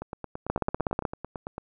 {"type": "two click trains", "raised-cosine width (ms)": 1, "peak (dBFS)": [-11, -20], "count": [10, 15], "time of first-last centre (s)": [[0.5, 1.052], [0.02, 1.581]], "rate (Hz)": [16.3, 8.97], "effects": []}